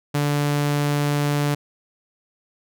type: tone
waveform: sawtooth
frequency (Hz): 145.5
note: D3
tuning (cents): -16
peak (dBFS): -15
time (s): 0.14-1.55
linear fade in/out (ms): 10
effects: none